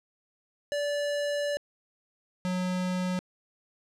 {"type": "tone pair in turn", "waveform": "square", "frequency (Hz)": [580, 182.69], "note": ["D5", "F#3"], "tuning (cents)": [-22, -22], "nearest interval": "octave + minor sixth", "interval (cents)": 2000, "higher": "first", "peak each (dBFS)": -28, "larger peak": "neither", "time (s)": [[0.72, 1.57], [2.45, 3.19]], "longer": "first", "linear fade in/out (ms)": 0, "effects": ["low-pass 8000 Hz 12 dB/octave"]}